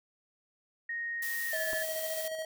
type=tone with pitch glide; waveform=sine; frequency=1864.7 to 1729.8 Hz; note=A#6 to A6; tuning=0 to -30 cents; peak=-33 dBFS; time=0.89-1.83 s; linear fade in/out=5 ms; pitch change=-130 cents; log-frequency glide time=1.5-1.57 s
type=noise; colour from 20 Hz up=blue; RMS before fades=-39 dBFS; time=1.22-2.28 s; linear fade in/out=5 ms
type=tone with tremolo; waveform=square; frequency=637 Hz; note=D#5; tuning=41 cents sharp; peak=-34 dBFS; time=1.53-2.45 s; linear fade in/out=2 ms; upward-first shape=square; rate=14 Hz; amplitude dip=35%
type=clicks; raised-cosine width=1 ms; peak=-29 dBFS; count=2; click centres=1.731 / 1.734 s
effects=none